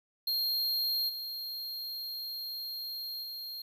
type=tone with level steps; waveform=square; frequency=4221 Hz; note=C8; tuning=14 cents sharp; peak=-29 / -37 / -39 dBFS; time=0.27-3.62 s; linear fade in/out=5 ms; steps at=1.08 / 3.22 s; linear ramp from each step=20 ms; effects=11-bit